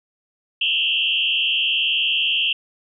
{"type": "tone with frequency modulation", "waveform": "sine", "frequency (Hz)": 2960, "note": "F#7", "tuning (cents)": 0, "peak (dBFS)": -17, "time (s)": [0.61, 2.53], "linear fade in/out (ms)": 5, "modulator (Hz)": 80.2, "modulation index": 3.8, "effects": []}